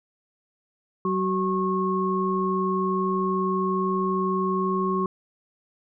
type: tone cluster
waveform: sine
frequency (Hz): 188.8 / 376.2 / 1090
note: F#3 / F#4 / C#6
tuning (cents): +35 / +29 / -29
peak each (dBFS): -26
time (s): 1.05-5.06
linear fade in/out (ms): 2
effects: none